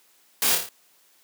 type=noise with echo; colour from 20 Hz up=white; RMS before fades=-22 dBFS; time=0.42-0.55 s; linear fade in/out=2 ms; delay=28 ms; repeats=5; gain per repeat=-4 dB; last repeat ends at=0.69 s; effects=white hiss -60 dBFS RMS until 1.23 s + high-pass 200 Hz 12 dB/octave